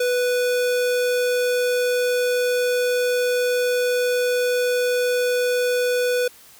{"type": "tone", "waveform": "square", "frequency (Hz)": 493.9, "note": "B4", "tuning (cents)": 0, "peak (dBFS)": -19, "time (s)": [0, 6.28], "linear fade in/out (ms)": 5, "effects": ["white hiss -48 dBFS RMS until 6.59 s"]}